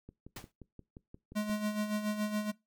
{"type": "click train", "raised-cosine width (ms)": 3, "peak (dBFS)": -35, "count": 9, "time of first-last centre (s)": [0.09, 1.496], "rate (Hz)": 5.69}
{"type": "noise with exponential decay", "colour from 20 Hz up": "pink", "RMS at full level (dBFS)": -40, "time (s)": [0.36, 0.52], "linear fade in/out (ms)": 5, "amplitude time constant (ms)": 33}
{"type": "tone with tremolo", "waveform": "square", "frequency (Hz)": 210.8, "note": "G#3", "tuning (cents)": 26, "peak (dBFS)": -30, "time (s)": [1.35, 2.52], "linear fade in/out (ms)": 20, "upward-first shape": "sine", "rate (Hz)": 7.1, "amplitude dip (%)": 60}
{"effects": ["noise-tail reverb RT60 0.2 s tail -21 dB re dry"]}